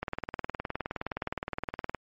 click train, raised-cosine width 0.5 ms, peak -17 dBFS, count 38, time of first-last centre 0.03-1.947 s, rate 19.3 Hz, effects MP3 32 kbps

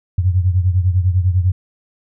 sine beating tone pair, 89.4 / 99.4 Hz, F2 / G2, +41 / +25 cents, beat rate 10 Hz, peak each -13 / -18 dBFS, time 0.18-1.52 s, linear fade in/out 5 ms, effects none

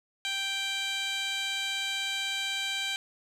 15% pulse tone with band-pass filter, 784 Hz, G5, in tune, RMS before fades -32 dBFS, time 0.25-2.96 s, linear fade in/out 0 ms, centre 4000 Hz, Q 1.5, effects none

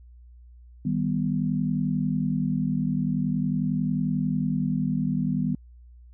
sine chord, Eb augmented, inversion none, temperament equal, 155.56 / 196 / 246.9 Hz, Eb3 / G3 / B3, 0 / 0 / 0 cents, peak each -27 dBFS, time 0.85-5.55 s, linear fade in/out 5 ms, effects added 60 Hz sine -46 dBFS peak until 6.13 s

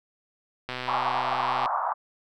click train, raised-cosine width 0.3 ms, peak -16 dBFS, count 123, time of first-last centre 0.69-1.658 s, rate 126 Hz
white band-pass noise, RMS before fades -27 dBFS, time 0.87-1.94 s, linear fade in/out 20 ms, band 710 to 1200 Hz, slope 48 dB/octave
effects none

